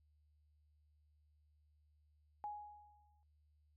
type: tone with exponential decay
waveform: sine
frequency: 833 Hz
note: G#5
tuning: 5 cents sharp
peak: -40 dBFS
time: 2.44-3.23 s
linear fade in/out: 0 ms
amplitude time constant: 170 ms
effects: noise-tail reverb RT60 0.2 s tail -23 dB re dry + added 75 Hz sine -70 dBFS peak until 3.76 s